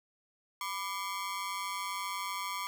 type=ring-modulated tone; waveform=sawtooth; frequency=1087 Hz; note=C#6; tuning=34 cents flat; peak=-28 dBFS; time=0.61-2.67 s; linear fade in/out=0 ms; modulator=93.8 Hz; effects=none